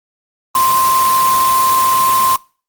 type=tone in noise; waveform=sine; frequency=1046.5 Hz; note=C6; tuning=in tune; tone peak=-10 dBFS; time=0.55-2.36 s; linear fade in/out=2 ms; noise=white; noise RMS=-19 dBFS; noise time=0.55-2.36 s; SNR=+6 dB; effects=noise-tail reverb RT60 0.4 s tail -25 dB re dry + Opus 24 kbps